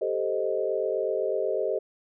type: chord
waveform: sine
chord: A half-diminished seventh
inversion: third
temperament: equal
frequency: 392 / 440 / 523.3 / 622.3 Hz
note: G4 / A4 / C5 / Eb5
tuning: 0 / 0 / 0 / 0 cents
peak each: -30 dBFS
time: 0.01-1.79 s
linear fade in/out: 10 ms
effects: none